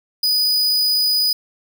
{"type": "tone", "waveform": "45% pulse", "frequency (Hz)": 4964, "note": "D#8", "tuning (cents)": -5, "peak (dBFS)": -14, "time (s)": [0.23, 1.33], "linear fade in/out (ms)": 5, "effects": ["9-bit"]}